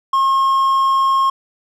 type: tone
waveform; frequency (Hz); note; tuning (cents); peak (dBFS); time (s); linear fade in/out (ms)
triangle; 1077; C6; +50; -10; 0.13-1.3; 5
effects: none